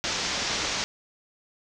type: low-pass noise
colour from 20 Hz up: white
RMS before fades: -29 dBFS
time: 0.04-0.84 s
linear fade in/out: 0 ms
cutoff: 6500 Hz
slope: 48 dB/octave
effects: none